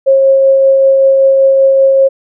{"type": "tone with tremolo", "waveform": "sine", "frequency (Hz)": 540, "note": "C#5", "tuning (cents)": -45, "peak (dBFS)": -3, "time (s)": [0.06, 2.09], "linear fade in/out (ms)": 20, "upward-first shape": "triangle", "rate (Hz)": 5.2, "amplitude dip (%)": 25, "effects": []}